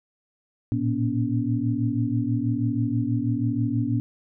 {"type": "tone cluster", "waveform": "sine", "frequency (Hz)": [112.4, 118.6, 243.1, 284.2], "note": ["A2", "A#2", "B3", "C#4"], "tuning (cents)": [37, 30, -27, 43], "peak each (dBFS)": -27, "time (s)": [0.72, 4], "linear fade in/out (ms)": 0, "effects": []}